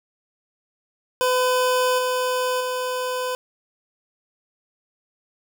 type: tone with level steps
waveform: 25% pulse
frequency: 505 Hz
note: B4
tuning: 39 cents sharp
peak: -14 / -17 / -20 dBFS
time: 1.21-3.35 s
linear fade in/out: 0 ms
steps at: 1.98 / 2.6 s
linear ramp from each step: 10 ms
effects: none